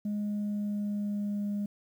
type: tone with pitch glide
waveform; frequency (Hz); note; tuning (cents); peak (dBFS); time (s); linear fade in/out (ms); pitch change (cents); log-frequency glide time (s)
sine; 207.7 to 204.4; G#3 to G#3; 0 to -27; -27; 0.05-1.66; 5; -27; 0.15-1.52
effects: tanh soft clip ceiling -28 dBFS + 10-bit